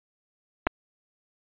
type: clicks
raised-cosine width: 0.5 ms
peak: -8 dBFS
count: 2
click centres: 0.668 / 0.671 s
effects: resampled to 8000 Hz